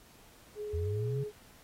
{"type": "tone with vibrato", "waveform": "sine", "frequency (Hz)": 419.8, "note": "G#4", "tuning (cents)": 19, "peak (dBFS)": -36, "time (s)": [0.55, 1.32], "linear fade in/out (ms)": 50, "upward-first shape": "sine", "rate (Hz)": 13, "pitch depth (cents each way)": 8}
{"type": "linear sweep", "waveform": "sine", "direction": "up", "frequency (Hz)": [77.78, 140], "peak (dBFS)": -31, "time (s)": [0.73, 1.24], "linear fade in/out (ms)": 10}
{"effects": ["pink hiss -59 dBFS RMS until 1.63 s", "AAC 48 kbps"]}